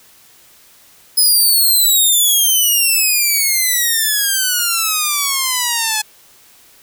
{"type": "exponential sweep", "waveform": "5% pulse", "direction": "down", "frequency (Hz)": [5100, 848], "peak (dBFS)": -3, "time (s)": [1.17, 6.02], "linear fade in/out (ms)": 10, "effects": ["white hiss -47 dBFS RMS until 6.82 s"]}